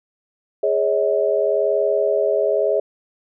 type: chord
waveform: sine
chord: Ab suspended fourth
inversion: none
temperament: equal with one note detuned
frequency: 415.3 / 554.4 / 635.3 Hz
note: Ab4 / Db5 / Eb5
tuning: 0 / 0 / +36 cents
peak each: -20 dBFS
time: 0.63-2.8 s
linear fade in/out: 5 ms
effects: none